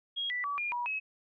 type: tone with pitch steps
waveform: sine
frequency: 3280 / 1972 / 1145 / 2414 / 966 / 2566 Hz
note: G#7 / B6 / D6 / D7 / B5 / E7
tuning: -22 / -3 / -44 / +47 / -39 / -47 cents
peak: -31 dBFS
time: 0.16-1 s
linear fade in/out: 20 ms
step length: 140 ms
effects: none